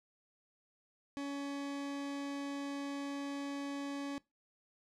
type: tone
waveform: 40% pulse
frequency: 281.2 Hz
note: C#4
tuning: 25 cents sharp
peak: -37 dBFS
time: 1.17-4.18 s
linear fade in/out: 0 ms
effects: noise-tail reverb RT60 0.2 s tail -21 dB re dry + low-pass 7000 Hz 12 dB/octave